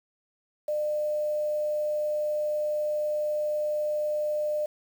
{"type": "tone with quantisation", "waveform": "sine", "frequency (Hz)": 602, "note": "D5", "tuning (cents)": 43, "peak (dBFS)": -25, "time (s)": [0.68, 4.66], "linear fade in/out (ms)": 5, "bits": 8, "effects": []}